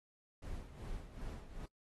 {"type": "noise with tremolo", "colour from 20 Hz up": "brown", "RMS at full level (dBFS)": -44, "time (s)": [0.42, 1.66], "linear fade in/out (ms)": 5, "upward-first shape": "sine", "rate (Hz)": 2.6, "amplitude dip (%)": 65, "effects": ["noise-tail reverb RT60 0.1 s tail -21 dB re dry", "AAC 32 kbps"]}